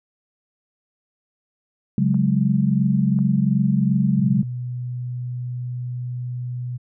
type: chord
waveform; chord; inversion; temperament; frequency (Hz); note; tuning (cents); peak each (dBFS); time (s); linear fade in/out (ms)
sine; C# suspended fourth; none; equal; 138.59 / 185 / 207.7; C#3 / F#3 / G#3; 0 / 0 / 0; -20; 1.98-4.43; 2
type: clicks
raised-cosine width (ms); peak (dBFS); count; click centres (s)
1; -28; 2; 2.144 / 3.189
type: tone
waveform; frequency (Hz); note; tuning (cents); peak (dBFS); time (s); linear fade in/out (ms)
sine; 123.7; B2; +3; -25; 4.18-6.78; 20
effects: none